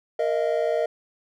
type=chord; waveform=triangle; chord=Bb suspended fourth; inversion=none; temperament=equal with one note detuned; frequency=466.2 / 622.3 / 682.1 Hz; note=Bb4 / Eb5 / F5; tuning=0 / 0 / -41 cents; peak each=-23 / -22 / -27 dBFS; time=0.19-0.86 s; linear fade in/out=5 ms; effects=none